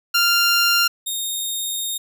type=tone pair in turn; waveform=15% pulse; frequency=1393 / 3697 Hz; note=F6 / A#7; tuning=-5 / -15 cents; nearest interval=octave + perfect fourth; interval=1690 cents; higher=second; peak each=-8 / -16 dBFS; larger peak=first; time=0.14-0.88 / 1.06-1.98 s; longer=second; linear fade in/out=10 ms; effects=none